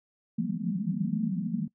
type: band-pass noise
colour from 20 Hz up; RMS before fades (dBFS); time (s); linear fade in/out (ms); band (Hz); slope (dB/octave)
pink; -30; 0.38-1.68; 5; 160 to 240; 96
effects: noise-tail reverb RT60 0.1 s tail -21 dB re dry